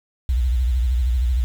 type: tone with vibrato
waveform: sine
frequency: 61.74 Hz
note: B1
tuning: in tune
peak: -16 dBFS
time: 0.29-1.44 s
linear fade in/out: 0 ms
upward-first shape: sine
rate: 13 Hz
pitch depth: 150 cents each way
effects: 7-bit